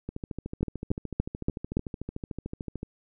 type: two click trains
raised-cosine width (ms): 3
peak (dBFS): -12 / -21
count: 5 / 38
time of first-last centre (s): 0.63-1.77 / 0.09-2.831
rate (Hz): 3.51 / 13.5
effects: none